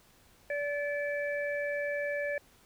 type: harmonic tone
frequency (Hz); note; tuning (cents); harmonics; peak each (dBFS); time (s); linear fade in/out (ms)
578; D5; -28; 1 / 3 / 4; -32 / -36 / -41; 0.5-2.38; 2
effects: pink hiss -62 dBFS RMS until 2.65 s